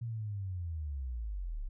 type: linear sweep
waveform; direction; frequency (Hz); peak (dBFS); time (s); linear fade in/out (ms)
sine; down; 119 to 31.31; -35; 0.01-1.69; 10
effects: none